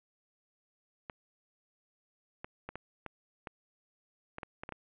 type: clicks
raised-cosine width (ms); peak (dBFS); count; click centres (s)
0.5; -25; 11; 1.098 / 2.445 / 2.69 / 2.756 / 3.063 / 3.472 / 4.384 / 4.432 / 4.635 / 4.691 / 4.723
effects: resampled to 8000 Hz + 11-bit